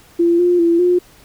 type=tone with pitch steps; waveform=sine; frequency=341.2 / 353.4 / 338 / 356.6 Hz; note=F4 / F4 / E4 / F4; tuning=-40 / +21 / +43 / +36 cents; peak=-10 dBFS; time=0.19-0.99 s; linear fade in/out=10 ms; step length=200 ms; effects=pink hiss -47 dBFS RMS until 1.24 s